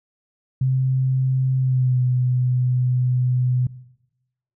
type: tone with pitch glide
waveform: sine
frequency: 130.81 to 125.77 Hz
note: C3 to B2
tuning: 0 to +32 cents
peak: -16 dBFS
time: 0.61-3.67 s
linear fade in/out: 5 ms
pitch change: -68 cents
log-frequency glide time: 1.58-2 s
effects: noise-tail reverb RT60 0.9 s tail -19 dB re dry